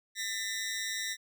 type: ring-modulated tone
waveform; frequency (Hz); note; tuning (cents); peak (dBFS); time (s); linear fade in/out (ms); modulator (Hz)
15% pulse; 1899; A#6; +32; -24; 0.15-1.17; 50; 105
effects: none